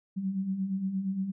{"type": "beating tone pair", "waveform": "sine", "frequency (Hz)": [185, 193.6], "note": ["F#3", "G3"], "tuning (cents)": [0, -21], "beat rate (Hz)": 8.6, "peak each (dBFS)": [-37, -29], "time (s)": [0.16, 1.32], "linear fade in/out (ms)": 20, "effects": []}